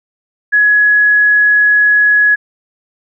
sine tone, 1682 Hz, G#6, 22 cents sharp, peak -6 dBFS, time 0.52-2.36 s, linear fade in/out 20 ms, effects none

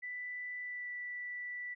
sine tone with pitch glide, 1983 to 1967 Hz, B6 to B6, +7 to -7 cents, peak -39 dBFS, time 0.02-1.75 s, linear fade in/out 20 ms, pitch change -14 cents, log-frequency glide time 0.61-0.89 s, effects none

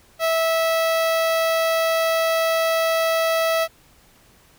sawtooth tone with notch filter, 653 Hz, E5, 17 cents flat, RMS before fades -20 dBFS, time 0.19-3.68 s, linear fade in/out 50 ms, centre 7700 Hz, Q 1.6, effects pink hiss -54 dBFS RMS until 4.58 s

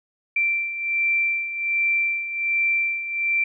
sine beating tone pair, 2349 / 2350.3 Hz, D7 / D7, 0 / +1 cents, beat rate 1.3 Hz, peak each -27 / -21 dBFS, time 0.36-3.44 s, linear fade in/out 5 ms, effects none

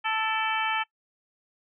harmonic tone with a mistuned harmonic, 440 Hz, A4, in tune, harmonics 2 / 3 / 4 / 5 / 6 / 7, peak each -29 / -31 / -32 / -33 / -34 / -34 dBFS, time 0.04-0.84 s, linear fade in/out 20 ms, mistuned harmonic 5, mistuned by +72 cents, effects noise-tail reverb RT60 0.1 s tail -22 dB re dry

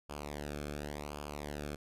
sawtooth tone with flanger, 73.42 Hz, D2, in tune, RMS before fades -42 dBFS, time 0.09-1.76 s, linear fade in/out 10 ms, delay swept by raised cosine 0.51 to 1.05 ms, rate 0.9 Hz, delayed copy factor -0.8, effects resampled to 32000 Hz

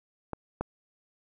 clicks, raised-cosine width 1 ms, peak -19 / -16 dBFS, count 2, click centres 0.333 / 0.61 s, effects none

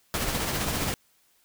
pink noise with tremolo, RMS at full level -27 dBFS, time 0.14-0.94 s, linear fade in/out 0 ms, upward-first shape sine, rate 15 Hz, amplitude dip 35%, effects white hiss -65 dBFS RMS until 1.44 s

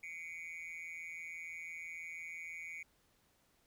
triangle tone with amplitude modulation, 2244 Hz, C#7, 21 cents sharp, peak -38 dBFS, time 0.03-2.83 s, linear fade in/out 5 ms, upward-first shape sine, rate 166 Hz, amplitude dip 100%, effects pink hiss -73 dBFS RMS until 3.66 s

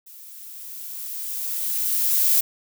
violet noise with level ramp, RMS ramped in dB -44 to -17 dBFS, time 0.06-2.41 s, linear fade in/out 10 ms, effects none

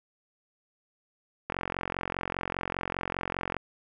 click train, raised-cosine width 0.5 ms, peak -15 dBFS, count 94, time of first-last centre 1.5-3.567 s, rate 45 Hz, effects none

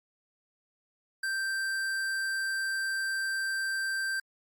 sine tone with hard clipping, 1568 Hz, G6, in tune, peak -31 dBFS, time 1.23-4.2 s, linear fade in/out 5 ms, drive 14 dB, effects Opus 48 kbps

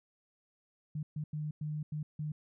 sine tone bursts at uneven times, 151.6 Hz, D#3, 45 cents flat, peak -34 dBFS, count 6, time 0.95-1.03 / 1.16-1.24 / 1.33-1.51 / 1.61-1.83 / 1.92-2.03 / 2.19-2.32 s, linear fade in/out 5 ms, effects none

